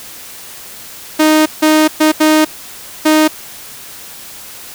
sawtooth tone bursts at uneven times, 310 Hz, D#4, 6 cents flat, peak -3 dBFS, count 5, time 1.19-1.46 / 1.62-1.88 / 2-2.12 / 2.2-2.45 / 3.05-3.28 s, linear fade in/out 10 ms, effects white hiss -32 dBFS RMS until 4.74 s

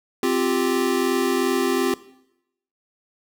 square chord, C suspended fourth, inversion none, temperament equal, 261.6 / 349.2 / 392 Hz, C4 / F4 / G4, 0 / 0 / 0 cents, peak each -24 dBFS, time 0.23-1.94 s, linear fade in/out 2 ms, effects noise-tail reverb RT60 0.8 s tail -18 dB re dry

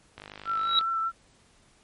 click train, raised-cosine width 0.3 ms, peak -25 dBFS, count 33, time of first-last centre 0.18-0.811 s, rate 50.7 Hz
sine tone with vibrato, 1338 Hz, E6, 25 cents sharp, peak -25 dBFS, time 0.45-1.12 s, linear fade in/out 50 ms, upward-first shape triangle, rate 5 Hz, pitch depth 23 cents each way
sine tone with exponential growth, 3867 Hz, B7, 37 cents flat, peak -16 dBFS, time 0.57-0.79 s, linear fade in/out 1 ms, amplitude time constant 47 ms
effects pink hiss -61 dBFS RMS until 1.83 s + MP3 48 kbps

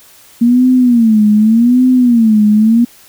sine tone with vibrato, 231.6 Hz, A#3, 11 cents flat, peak -5 dBFS, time 0.41-2.85 s, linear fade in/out 10 ms, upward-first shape sine, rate 0.85 Hz, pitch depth 170 cents each way, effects white hiss -42 dBFS RMS until 3.08 s

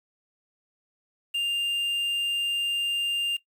triangle tone with quantisation, 2800 Hz, F7, 4 cents sharp, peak -22 dBFS, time 1.34-3.37 s, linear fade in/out 10 ms, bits 8, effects noise-tail reverb RT60 0.1 s tail -17 dB re dry

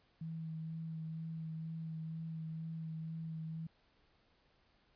sine tone with vibrato, 161 Hz, E3, 41 cents flat, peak -40 dBFS, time 0.21-3.67 s, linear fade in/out 5 ms, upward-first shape sine, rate 2.1 Hz, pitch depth 16 cents each way, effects pink hiss -72 dBFS RMS until 4.95 s + resampled to 11025 Hz

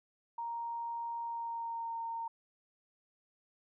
sine tone with pitch glide, 933 to 918.6 Hz, A#5 to A#5, +1 to -26 cents, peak -36 dBFS, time 0.38-2.28 s, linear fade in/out 5 ms, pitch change -27 cents, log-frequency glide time 1.21-1.99 s, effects none

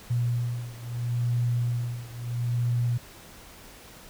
sine beating tone pair, 120 / 120.75 Hz, B2 / B2, -49 / -39 cents, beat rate 0.75 Hz, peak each -27 / -29 dBFS, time 0.1-2.98 s, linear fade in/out 10 ms, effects pink hiss -48 dBFS RMS until 4.09 s

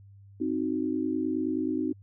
sine chord, C diminished, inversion none, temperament equal, 261.6 / 311.1 / 370 Hz, C4 / Eb4 / Gb4, 0 / 0 / 0 cents, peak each -30 / -29 / -34 dBFS, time 0.4-1.93 s, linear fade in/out 10 ms, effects added 99 Hz sine -49 dBFS peak until 2.02 s

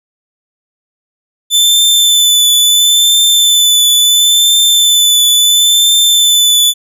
sawtooth tone with vibrato, 3520 Hz, A7, in tune, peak -3 dBFS, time 1.5-6.74 s, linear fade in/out 50 ms, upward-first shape triangle, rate 0.73 Hz, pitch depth 26 cents each way, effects none

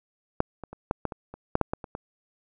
clicks, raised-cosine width 1 ms, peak -7 / -23 / -26 / -10 / -13 / -21 / -26 / -7 / -7 / -13 / -23 / -20 dBFS, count 12, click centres 0.404 / 0.637 / 0.73 / 0.911 / 1.053 / 1.122 / 1.34 / 1.554 / 1.613 / 1.735 / 1.842 / 1.951 s, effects none

